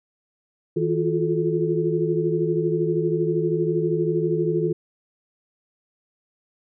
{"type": "tone cluster", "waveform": "sine", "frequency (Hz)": [160.4, 346.8, 359.4, 432.3], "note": ["E3", "F4", "F4", "A4"], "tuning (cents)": [-47, -12, 50, -31], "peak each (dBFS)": -25, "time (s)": [0.76, 4.73], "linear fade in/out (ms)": 10, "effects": []}